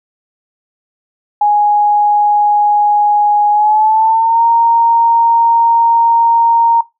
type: tone with pitch glide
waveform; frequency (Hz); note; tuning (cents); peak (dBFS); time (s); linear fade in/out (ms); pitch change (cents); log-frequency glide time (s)
sine; 830.6 to 926.9; G#5 to A#5; 0 to -10; -7; 1.41-6.81; 5; +190; 3.51-4.43
effects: noise-tail reverb RT60 0.2 s tail -19 dB re dry